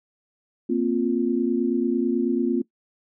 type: chord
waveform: sine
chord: Bb suspended second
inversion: none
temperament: just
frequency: 233.1 / 262.2 / 349.6 Hz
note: Bb3 / C4 / F4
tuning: 0 / +4 / +2 cents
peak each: -24 dBFS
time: 0.69-2.62 s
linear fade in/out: 10 ms
effects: noise-tail reverb RT60 0.1 s tail -20 dB re dry